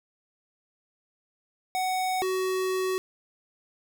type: tone pair in turn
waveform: square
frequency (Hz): 745 / 374.4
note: F#5 / F#4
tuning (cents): +12 / +20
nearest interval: octave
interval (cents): 1192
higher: first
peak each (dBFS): -26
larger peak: neither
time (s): 1.75-2.22 / 2.22-2.98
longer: second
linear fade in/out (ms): 0
effects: none